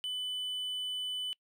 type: tone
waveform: triangle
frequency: 3000 Hz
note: F#7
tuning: 23 cents sharp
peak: -32 dBFS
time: 0.04-1.33 s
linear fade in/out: 0 ms
effects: noise-tail reverb RT60 0.1 s tail -25 dB re dry